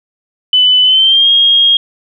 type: tone with pitch glide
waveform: sine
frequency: 3002 to 3255 Hz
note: F#7 to G#7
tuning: +24 to -36 cents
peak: -5 dBFS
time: 0.53-1.77 s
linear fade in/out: 2 ms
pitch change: +140 cents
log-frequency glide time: 0.83-1.29 s
effects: none